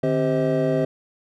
triangle tone cluster, 151 / 264.6 / 392.1 / 520 / 638 Hz, D3 / C4 / G4 / C5 / D#5, +48 / +20 / 0 / -11 / +43 cents, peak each -23 dBFS, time 0.03-0.85 s, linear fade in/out 5 ms, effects none

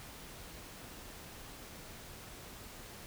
silence, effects pink hiss -50 dBFS RMS until 3.06 s

